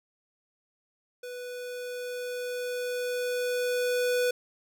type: tone with level ramp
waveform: square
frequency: 493.9 Hz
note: B4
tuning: in tune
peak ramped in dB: -38 to -24 dBFS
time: 1.23-4.31 s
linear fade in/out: 5 ms
effects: none